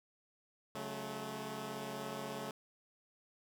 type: chord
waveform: 10% pulse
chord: F# minor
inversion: second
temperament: equal with one note detuned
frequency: 138.59 / 185 / 216.2 Hz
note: C#3 / F#3 / A3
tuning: 0 / 0 / -30 cents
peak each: -38 / -40 / -35 dBFS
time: 0.75-2.51 s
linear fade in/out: 2 ms
effects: none